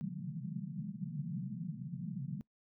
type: band-pass noise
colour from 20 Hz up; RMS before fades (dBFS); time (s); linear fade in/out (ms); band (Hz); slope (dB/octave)
pink; -41; 0.01-2.41; 0; 130 to 220; 96
effects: noise-tail reverb RT60 0.1 s tail -21 dB re dry